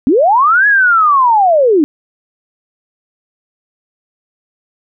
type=linear two-way sweep; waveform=sine; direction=up then down; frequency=233.1 to 1701 to 277 Hz; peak=-6 dBFS; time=0.07-1.84 s; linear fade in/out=0 ms; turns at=0.67 s; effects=none